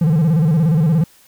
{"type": "tone with vibrato", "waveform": "triangle", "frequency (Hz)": 159.6, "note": "D#3", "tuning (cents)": 44, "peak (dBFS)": -9, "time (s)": [0.01, 1.04], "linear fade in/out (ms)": 5, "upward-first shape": "square", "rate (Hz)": 17, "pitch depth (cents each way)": 120, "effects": ["white hiss -50 dBFS RMS until 1.27 s"]}